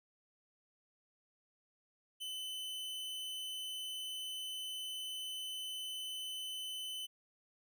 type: tone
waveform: 45% pulse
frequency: 3029 Hz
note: F#7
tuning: 40 cents sharp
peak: -40 dBFS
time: 2.2-7.07 s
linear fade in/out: 20 ms
effects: none